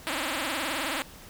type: tone with vibrato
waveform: 5% pulse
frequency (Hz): 293.7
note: D4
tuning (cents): 0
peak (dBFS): -17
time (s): 0.07-1.02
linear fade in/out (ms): 0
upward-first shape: triangle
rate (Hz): 19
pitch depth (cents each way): 270
effects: pink hiss -48 dBFS RMS until 1.29 s